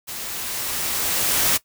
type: noise with level ramp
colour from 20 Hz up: white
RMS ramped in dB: -32 to -18 dBFS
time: 0.07-1.58 s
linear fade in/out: 20 ms
effects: noise-tail reverb RT60 0.1 s tail -18 dB re dry